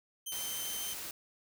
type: tone with vibrato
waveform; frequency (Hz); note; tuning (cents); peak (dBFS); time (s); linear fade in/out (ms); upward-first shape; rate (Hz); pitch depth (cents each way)
10% pulse; 3100; G7; -20; -30; 0.26-0.94; 10; triangle; 13; 16
type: noise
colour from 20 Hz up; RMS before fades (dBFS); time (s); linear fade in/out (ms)
white; -42; 0.32-1.11; 2
effects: none